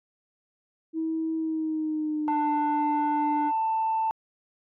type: tone with pitch glide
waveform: sine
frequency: 321.8 to 296.8 Hz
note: E4 to D4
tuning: -42 to +18 cents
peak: -25 dBFS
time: 0.93-3.52 s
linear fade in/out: 50 ms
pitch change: -140 cents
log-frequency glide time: 1.35-2.54 s
type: tone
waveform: sine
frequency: 888 Hz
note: A5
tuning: 16 cents sharp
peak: -22 dBFS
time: 2.28-4.11 s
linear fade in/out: 0 ms
effects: tanh soft clip ceiling -19 dBFS